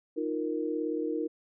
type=chord; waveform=sine; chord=Eb suspended second; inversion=none; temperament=equal; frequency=311.1 / 349.2 / 466.2 Hz; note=Eb4 / F4 / Bb4; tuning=0 / 0 / 0 cents; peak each=-32 / -35 / -33 dBFS; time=0.16-1.28 s; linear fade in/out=20 ms; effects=none